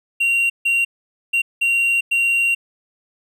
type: tone bursts at uneven times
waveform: triangle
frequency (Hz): 2757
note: F7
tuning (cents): -23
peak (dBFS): -13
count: 5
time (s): 0.2-0.5 / 0.65-0.85 / 1.33-1.42 / 1.61-2.01 / 2.11-2.55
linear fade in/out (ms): 10
effects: none